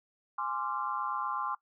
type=chord; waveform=sine; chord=D half-diminished seventh; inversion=second; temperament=equal with one note detuned; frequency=830.6 / 1046.5 / 1174.7 / 1373.7 Hz; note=Ab5 / C6 / D6 / F6; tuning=0 / 0 / 0 / -29 cents; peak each=-39 / -35 / -36 / -39 dBFS; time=0.38-1.55 s; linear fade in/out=5 ms; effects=noise-tail reverb RT60 0.1 s tail -19 dB re dry